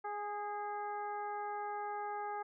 harmonic tone with a mistuned harmonic, 413.9 Hz, G#4, 6 cents flat, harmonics 1 / 2 / 3 / 4 / 5, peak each -45 / -39 / -46 / -51 / -56 dBFS, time 0.04-2.43 s, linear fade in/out 10 ms, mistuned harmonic 4, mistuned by -25 cents, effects none

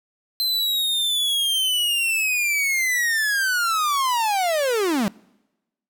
45% pulse linear sweep, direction down, 4108 to 185 Hz, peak -19 dBFS, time 0.4-5.08 s, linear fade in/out 0 ms, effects noise-tail reverb RT60 1.0 s tail -25 dB re dry

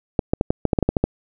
clicks, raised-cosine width 2 ms, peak -3 dBFS, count 11, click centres 0.192 / 0.335 / 0.411 / 0.505 / 0.653 / 0.732 / 0.788 / 0.827 / 0.89 / 0.968 / 1.04 s, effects none

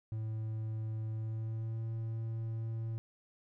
triangle tone with pitch glide, 110 to 112.77 Hz, A2 to A2, 0 to +43 cents, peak -33 dBFS, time 0.12-2.98 s, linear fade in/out 0 ms, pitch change +43 cents, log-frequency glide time 1.11-1.85 s, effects none

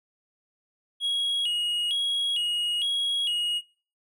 triangle tone with vibrato, 3089 Hz, G7, 26 cents flat, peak -22 dBFS, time 1-3.62 s, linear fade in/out 50 ms, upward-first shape square, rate 1.1 Hz, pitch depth 120 cents each way, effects noise-tail reverb RT60 0.4 s tail -21 dB re dry

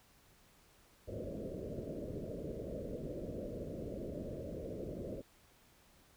white low-pass noise, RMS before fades -43 dBFS, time 1.07-5.22 s, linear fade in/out 20 ms, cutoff 620 Hz, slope 96 dB/octave, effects pink hiss -66 dBFS RMS until 6.16 s

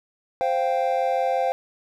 triangle chord, C suspended fourth, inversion none, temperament equal, 523.3 / 698.5 / 784 Hz, C5 / F5 / G5, 0 / 0 / 0 cents, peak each -22 / -23 / -23 dBFS, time 0.41-1.52 s, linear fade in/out 0 ms, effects none

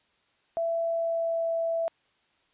sine tone with pitch glide, 667 to 662.8 Hz, E5 to E5, +20 to +9 cents, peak -25 dBFS, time 0.57-1.88 s, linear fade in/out 0 ms, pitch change -11 cents, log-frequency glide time 0.84-1.5 s, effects white hiss -68 dBFS RMS until 2.53 s + resampled to 8000 Hz

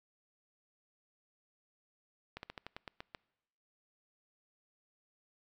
slowing click train, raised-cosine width 0.3 ms, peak -27 dBFS, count 9, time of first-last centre 2.37-3.148 s, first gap 61 ms, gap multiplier 1.13, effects noise-tail reverb RT60 1.0 s tail -25 dB re dry

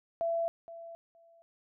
sine tone with echo, 670 Hz, E5, 28 cents sharp, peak -28 dBFS, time 0.21-0.48 s, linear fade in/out 0 ms, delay 470 ms, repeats 2, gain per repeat -15 dB, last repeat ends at 1.42 s, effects none

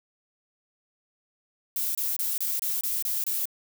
violet noise bursts, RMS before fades -28 dBFS, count 8, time 1.76-3.455 s, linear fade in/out 2 ms, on 190 ms, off 25 ms, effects none

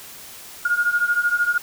sine beating tone pair, 1419 / 1432 Hz, F6 / F6, +27 / +43 cents, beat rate 13 Hz, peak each -22 / -19 dBFS, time 0.65-1.58 s, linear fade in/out 5 ms, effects white hiss -40 dBFS RMS until 1.62 s

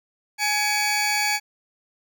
20% pulse tone pair together, 839 / 2269 Hz, G#5 / C#7, +17 / +40 cents, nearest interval octave + perfect fourth, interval 1723 cents, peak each -19 / -18 dBFS, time 0.38-1.4 s, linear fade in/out 50 ms, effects none

